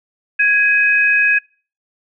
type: tone pair together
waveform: sine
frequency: 1658.7 / 2525 Hz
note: G#6 / D#7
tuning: -3 / +25 cents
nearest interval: perfect fifth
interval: 728 cents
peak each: -13 dBFS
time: 0.39-1.39 s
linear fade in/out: 10 ms
effects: noise-tail reverb RT60 0.4 s tail -26 dB re dry